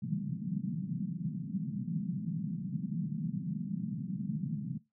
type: band-pass noise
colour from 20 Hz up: white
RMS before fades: -36 dBFS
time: 0.02-4.78 s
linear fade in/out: 10 ms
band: 140 to 210 Hz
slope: 48 dB/octave
effects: noise-tail reverb RT60 0.2 s tail -18 dB re dry